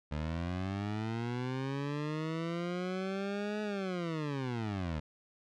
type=linear two-way sweep; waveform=20% pulse; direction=up then down; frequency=73.42 to 212.7 to 73.42 Hz; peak=-29 dBFS; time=0.11-5 s; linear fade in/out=10 ms; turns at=3.62 s; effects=low-pass 4000 Hz 12 dB/octave